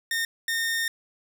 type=tone bursts at uneven times; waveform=sawtooth; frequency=1830 Hz; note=A#6; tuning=32 cents flat; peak=-21 dBFS; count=2; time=0.11-0.25 / 0.48-0.88 s; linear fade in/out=2 ms; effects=none